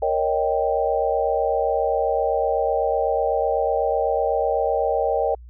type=chord; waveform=sine; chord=Eb dominant seventh; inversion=second; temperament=equal; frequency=466.2 / 554.4 / 622.3 / 784 Hz; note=Bb4 / Db5 / Eb5 / G5; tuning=0 / 0 / 0 / 0 cents; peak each=-24 dBFS; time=0.02-5.35 s; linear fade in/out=5 ms; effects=added 60 Hz sine -39 dBFS peak until 5.49 s